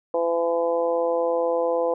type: harmonic tone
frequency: 168.8 Hz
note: E3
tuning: 41 cents sharp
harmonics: 2 / 3 / 4 / 5 / 6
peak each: -31 / -21 / -29 / -31 / -33 dBFS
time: 0.14-1.94 s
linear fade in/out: 2 ms
effects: none